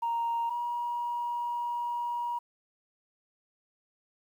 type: tone pair in turn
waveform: sine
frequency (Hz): 932.3 / 955.7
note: A#5 / A#5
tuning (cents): 0 / +43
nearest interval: unison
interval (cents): 43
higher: second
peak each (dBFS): -26 / -29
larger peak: first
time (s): 0.02-0.5 / 0.5-2.39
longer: second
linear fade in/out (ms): 10
effects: tanh soft clip ceiling -24 dBFS + 10-bit